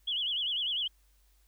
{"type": "tone with vibrato", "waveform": "sine", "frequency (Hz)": 3136, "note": "G7", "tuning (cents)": 0, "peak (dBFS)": -29, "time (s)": [0.07, 0.88], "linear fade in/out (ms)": 10, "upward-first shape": "sine", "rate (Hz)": 10, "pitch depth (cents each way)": 160, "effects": ["added 50 Hz sine -63 dBFS peak until 1.47 s", "white hiss -71 dBFS RMS until 1.47 s"]}